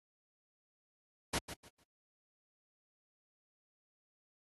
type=noise with echo; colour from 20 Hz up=pink; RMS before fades=-33 dBFS; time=1.33-1.39 s; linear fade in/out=10 ms; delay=150 ms; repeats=3; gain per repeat=-12 dB; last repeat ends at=1.84 s; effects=high-pass 60 Hz 12 dB/octave + AAC 32 kbps